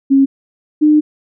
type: tone pair in turn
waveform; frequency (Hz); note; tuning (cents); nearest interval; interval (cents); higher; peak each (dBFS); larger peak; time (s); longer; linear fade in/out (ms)
sine; 272.3 / 302.8; C#4 / D#4; -31 / -47; major second; 184; second; -6; neither; 0.1-0.26 / 0.81-1.01; second; 20
effects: none